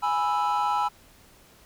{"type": "chord", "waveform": "triangle", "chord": "E major", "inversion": "first", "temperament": "equal", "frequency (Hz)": [830.6, 987.8, 1318.5], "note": ["G#5", "B5", "E6"], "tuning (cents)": [0, 0, 0], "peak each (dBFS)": [-23, -24, -26], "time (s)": [0.02, 0.89], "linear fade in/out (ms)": 20, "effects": ["tanh soft clip ceiling -15 dBFS", "pink hiss -55 dBFS RMS until 1.65 s"]}